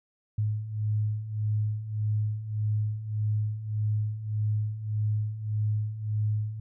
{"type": "beating tone pair", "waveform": "sine", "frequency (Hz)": [105.4, 107.1], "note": ["G#2", "A2"], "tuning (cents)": [26, -46], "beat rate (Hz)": 1.7, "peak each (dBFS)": [-32, -27], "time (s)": [0.38, 6.6], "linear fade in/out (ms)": 5, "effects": []}